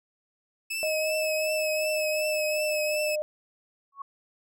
sawtooth tone with vibrato, 2600 Hz, E7, 24 cents flat, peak -26 dBFS, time 0.7-3.16 s, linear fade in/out 10 ms, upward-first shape triangle, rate 2.7 Hz, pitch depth 47 cents each way
sine tone with pitch glide, 622.3 to 606.7 Hz, D#5 to D#5, 0 to -44 cents, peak -26 dBFS, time 0.83-3.22 s, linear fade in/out 0 ms, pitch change -44 cents, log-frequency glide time 1.27-2.95 s
sine tone with exponential growth, 1108.7 Hz, C#6, in tune, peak -30 dBFS, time 3.92-4.02 s, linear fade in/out 5 ms, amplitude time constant 20 ms
effects none

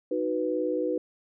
sine chord, B major, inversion first, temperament equal, 311.1 / 370 / 493.9 Hz, D#4 / F#4 / B4, 0 / 0 / 0 cents, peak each -30 / -31 / -28 dBFS, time 0.11-0.98 s, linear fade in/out 5 ms, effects none

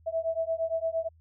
sine beating tone pair, 650 / 658.7 Hz, E5 / E5, -24 / -1 cents, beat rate 8.7 Hz, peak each -30 dBFS, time 0.06-1.09 s, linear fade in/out 20 ms, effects added 81 Hz sine -56 dBFS peak until 1.2 s

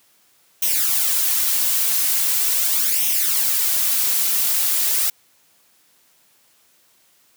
blue noise with flanger, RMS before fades -19 dBFS, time 0.62-5.1 s, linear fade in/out 5 ms, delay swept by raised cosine 0.33 to 4.43 ms, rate 0.41 Hz, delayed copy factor +0.65, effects white hiss -58 dBFS RMS until 7.36 s + high-pass 100 Hz 12 dB/octave

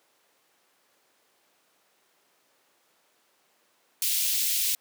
white high-pass noise, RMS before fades -26 dBFS, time 4.02-4.75 s, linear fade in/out 2 ms, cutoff 2600 Hz, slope 24 dB/octave, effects pink hiss -66 dBFS RMS until 4.8 s + high-pass 400 Hz 12 dB/octave

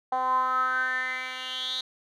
10% pulse tone with band-pass filter sweep, 256.7 Hz, C4, 33 cents flat, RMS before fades -28 dBFS, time 0.12-1.81 s, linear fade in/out 5 ms, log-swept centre 830 to 3900 Hz, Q 8, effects none

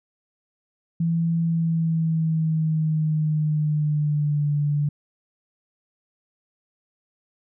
sine tone with pitch glide, 166.3 to 146.45 Hz, E3 to D3, +16 to -5 cents, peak -19 dBFS, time 1-4.89 s, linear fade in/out 5 ms, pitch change -221 cents, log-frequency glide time 1.4-4.5 s, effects none

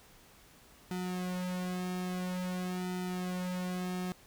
sawtooth tone with flanger, 181.8 Hz, F#3, 30 cents flat, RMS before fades -36 dBFS, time 0.91-4.12 s, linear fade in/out 0 ms, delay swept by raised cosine 1.8 to 3.5 ms, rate 0.49 Hz, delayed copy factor -1, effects pink hiss -59 dBFS RMS until 4.26 s

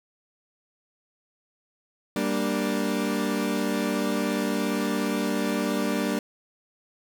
30% pulse chord, G minor, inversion none, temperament equal, 196 / 233.1 / 293.7 Hz, G3 / Bb3 / D4, 0 / 0 / 0 cents, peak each -26 dBFS, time 2.16-6.19 s, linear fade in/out 2 ms, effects none

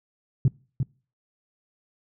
sine tone with echo, 130.81 Hz, C3, in tune, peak -13 dBFS, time 0.45-0.48 s, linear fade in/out 2 ms, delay 350 ms, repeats 1, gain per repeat -7 dB, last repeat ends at 0.83 s, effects noise-tail reverb RT60 0.4 s tail -26 dB re dry + tanh soft clip ceiling -12 dBFS

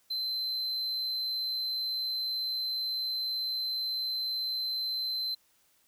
triangle tone, 4081 Hz, C8, 44 cents flat, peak -29 dBFS, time 0.1-5.35 s, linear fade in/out 10 ms, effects white hiss -68 dBFS RMS until 5.87 s

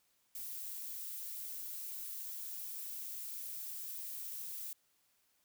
violet noise, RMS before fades -44 dBFS, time 0.35-4.73 s, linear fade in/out 2 ms, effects white hiss -75 dBFS RMS until 5.44 s

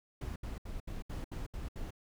brown noise bursts, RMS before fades -40 dBFS, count 8, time 0.21-1.907 s, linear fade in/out 5 ms, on 150 ms, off 71 ms, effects none

